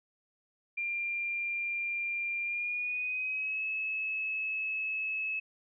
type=tone with pitch glide; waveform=sine; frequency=2388 to 2589 Hz; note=D7 to E7; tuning=+28 to -32 cents; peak=-31 dBFS; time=0.77-5.4 s; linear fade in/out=10 ms; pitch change=+140 cents; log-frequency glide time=2.43-3.64 s; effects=none